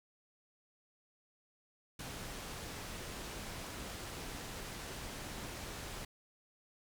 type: low-pass noise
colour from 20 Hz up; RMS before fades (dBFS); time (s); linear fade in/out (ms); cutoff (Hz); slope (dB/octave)
pink; -45; 1.99-6.05; 5; 11000; 12
effects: none